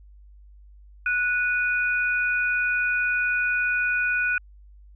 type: tone pair together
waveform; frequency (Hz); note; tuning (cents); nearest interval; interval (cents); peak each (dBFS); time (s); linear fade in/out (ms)
sine; 1471.9 / 2470; F#6 / D#7; -9 / -13; major sixth; 896; -22 / -26; 1.06-4.38; 2
effects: added 50 Hz sine -46 dBFS peak until 4.95 s